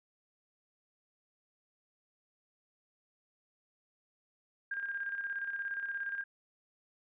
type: tone with tremolo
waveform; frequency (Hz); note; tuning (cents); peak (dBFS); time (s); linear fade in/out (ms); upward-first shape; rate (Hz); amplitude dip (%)
sine; 1607; G6; +43; -33; 4.71-6.24; 5; square; 17; 50
effects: resampled to 8000 Hz